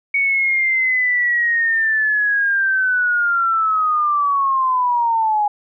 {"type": "linear sweep", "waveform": "sine", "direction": "down", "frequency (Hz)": [2238, 822], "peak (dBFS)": -14, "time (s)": [0.14, 5.48], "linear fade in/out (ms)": 5, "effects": []}